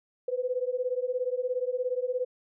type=beating tone pair; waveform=sine; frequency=493.9 / 510.9 Hz; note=B4 / C5; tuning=0 / -41 cents; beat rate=17 Hz; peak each=-30 / -30 dBFS; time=0.28-2.25 s; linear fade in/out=5 ms; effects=none